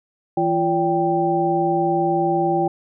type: tone cluster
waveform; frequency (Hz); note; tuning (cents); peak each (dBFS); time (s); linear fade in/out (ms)
sine; 165.7 / 344.3 / 574 / 785; E3 / F4 / D5 / G5; +9 / -25 / -40 / +2; -26 / -20 / -26 / -20; 0.37-2.68; 5
effects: none